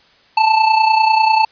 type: tone with amplitude modulation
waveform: square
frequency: 880 Hz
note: A5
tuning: in tune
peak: -8 dBFS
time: 0.37-1.45 s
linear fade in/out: 5 ms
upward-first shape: sine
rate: 30.1 Hz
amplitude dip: 60%
effects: white hiss -51 dBFS RMS until 1.51 s + resampled to 11025 Hz